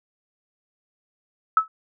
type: tone with exponential decay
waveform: sine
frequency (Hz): 1300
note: E6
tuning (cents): -24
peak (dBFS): -9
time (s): 1.57-1.68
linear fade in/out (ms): 2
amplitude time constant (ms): 22
effects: none